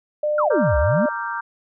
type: tone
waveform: sine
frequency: 600 Hz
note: D5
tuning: 37 cents sharp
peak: -18 dBFS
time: 0.23-1.09 s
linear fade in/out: 5 ms
type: exponential two-way sweep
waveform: sine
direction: down then up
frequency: 1478 to 61.74 to 267.4 Hz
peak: -18 dBFS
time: 0.38-1.06 s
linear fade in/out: 5 ms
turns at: 0.78 s
type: chord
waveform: sine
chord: G minor seventh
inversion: first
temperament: equal with one note detuned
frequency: 932.3 / 1174.7 / 1382.5 / 1568 Hz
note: Bb5 / D6 / F6 / G6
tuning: 0 / 0 / -18 / 0 cents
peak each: -28 / -30 / -32 / -29 dBFS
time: 0.5-1.41 s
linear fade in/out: 10 ms
effects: none